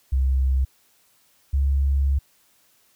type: tone pair in turn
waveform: sine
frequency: 65.9 / 68.99 Hz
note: C2 / C#2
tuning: +13 / -8 cents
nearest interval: minor second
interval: 79 cents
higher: second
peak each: -17 dBFS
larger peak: neither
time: 0.12-0.65 / 1.53-2.19 s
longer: second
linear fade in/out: 10 ms
effects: white hiss -61 dBFS RMS until 2.95 s